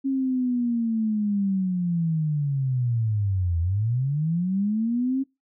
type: linear two-way sweep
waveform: sine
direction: down then up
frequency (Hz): 272.5 to 82 to 272.5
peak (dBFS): -21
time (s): 0.04-5.24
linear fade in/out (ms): 20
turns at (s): 3.6
effects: noise-tail reverb RT60 0.2 s tail -21 dB re dry